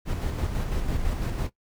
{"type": "noise with tremolo", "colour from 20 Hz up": "brown", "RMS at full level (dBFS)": -26, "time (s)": [0.05, 1.5], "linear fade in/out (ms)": 50, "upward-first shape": "square", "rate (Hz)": 6, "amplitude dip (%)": 35, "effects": ["noise-tail reverb RT60 0.1 s tail -18 dB re dry"]}